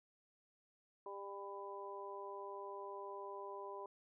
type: harmonic tone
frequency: 199.2 Hz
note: G3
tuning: 28 cents sharp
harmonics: 2 / 3 / 4 / 5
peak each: -49 / -53 / -55 / -49 dBFS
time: 1.06-3.86 s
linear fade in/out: 2 ms
effects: none